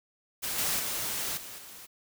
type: noise with level steps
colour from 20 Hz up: white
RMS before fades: -33 / -29 / -33 / -43 / -47 dBFS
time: 0.42-1.87 s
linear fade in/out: 20 ms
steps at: 0.58 / 0.79 / 1.37 / 1.58 s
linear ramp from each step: 5 ms
effects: none